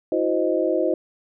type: tone cluster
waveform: sine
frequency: 325.6 / 364.9 / 520 / 622 Hz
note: E4 / F#4 / C5 / D#5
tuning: -21 / -24 / -11 / -1 cents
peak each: -24 dBFS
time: 0.12-0.94 s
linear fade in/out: 2 ms
effects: none

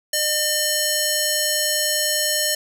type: tone with band-pass filter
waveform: square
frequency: 605 Hz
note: D#5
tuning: 49 cents flat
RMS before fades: -21 dBFS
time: 0.13-2.55 s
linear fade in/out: 5 ms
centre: 8300 Hz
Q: 0.74
effects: none

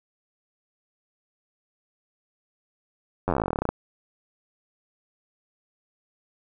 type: slowing click train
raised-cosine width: 1 ms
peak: -10 dBFS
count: 21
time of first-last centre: 3.28-3.69 s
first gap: 10 ms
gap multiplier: 1.07
effects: none

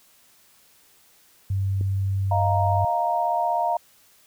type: tone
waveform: sine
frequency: 97.2 Hz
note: G2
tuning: 14 cents flat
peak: -21 dBFS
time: 1.5-2.85 s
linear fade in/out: 5 ms
type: click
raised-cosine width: 3 ms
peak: -22 dBFS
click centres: 1.811 s
type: chord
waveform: sine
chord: Eb suspended second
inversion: none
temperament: equal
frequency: 622.3 / 698.5 / 932.3 Hz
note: Eb5 / F5 / Bb5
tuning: 0 / 0 / 0 cents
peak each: -29 / -23 / -24 dBFS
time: 2.31-3.77 s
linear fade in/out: 5 ms
effects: white hiss -57 dBFS RMS until 4.26 s

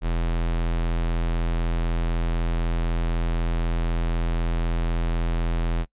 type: tone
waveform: square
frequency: 41.98 Hz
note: E1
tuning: 32 cents sharp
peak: -22 dBFS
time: 0.01-5.86 s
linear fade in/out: 50 ms
effects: noise-tail reverb RT60 0.1 s tail -23 dB re dry + resampled to 8000 Hz

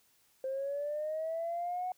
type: linear sweep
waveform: sine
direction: up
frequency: 523.3 to 740 Hz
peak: -32 dBFS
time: 0.44-1.92 s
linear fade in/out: 2 ms
effects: tanh soft clip ceiling -28 dBFS + white hiss -69 dBFS RMS until 1.97 s

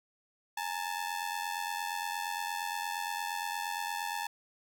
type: ring-modulated tone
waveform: sawtooth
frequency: 875 Hz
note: A5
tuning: 10 cents flat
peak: -27 dBFS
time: 0.57-4.27 s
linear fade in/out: 5 ms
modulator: 44.3 Hz
effects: none

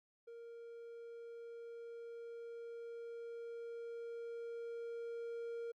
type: tone with level ramp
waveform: triangle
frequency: 466.2 Hz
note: A#4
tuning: in tune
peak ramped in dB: -48 to -39 dBFS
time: 0.27-5.72 s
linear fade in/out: 10 ms
effects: Opus 48 kbps

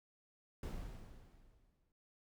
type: noise with exponential decay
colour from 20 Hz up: brown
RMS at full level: -40 dBFS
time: 0.63-1.92 s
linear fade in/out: 2 ms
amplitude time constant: 280 ms
effects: none

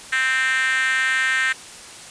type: tone with high-pass filter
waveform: 5% pulse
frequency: 261.6 Hz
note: C4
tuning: in tune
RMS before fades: -20 dBFS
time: 0.12-1.53 s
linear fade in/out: 10 ms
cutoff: 1700 Hz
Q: 7.1
effects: white hiss -39 dBFS RMS until 2.1 s + resampled to 22050 Hz

